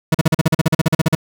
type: tone bursts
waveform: 40% pulse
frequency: 160 Hz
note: D#3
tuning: 49 cents sharp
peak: -9 dBFS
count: 16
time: 0.12-1.151 s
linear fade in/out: 5 ms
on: 26 ms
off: 41 ms
effects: none